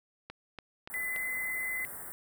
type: click train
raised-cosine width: 0.3 ms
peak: -26 dBFS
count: 4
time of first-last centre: 0.3-1.162 s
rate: 3.48 Hz
type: band-stop noise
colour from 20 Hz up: white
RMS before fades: -43 dBFS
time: 0.9-2.12 s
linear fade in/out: 0 ms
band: 2000 to 8000 Hz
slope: 96 dB/octave
type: tone with pitch glide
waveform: sine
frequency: 2013 to 2031 Hz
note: B6 to B6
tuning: +33 to +48 cents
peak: -32 dBFS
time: 0.94-1.85 s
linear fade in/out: 0 ms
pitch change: +15 cents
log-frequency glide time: 1.08-1.19 s
effects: none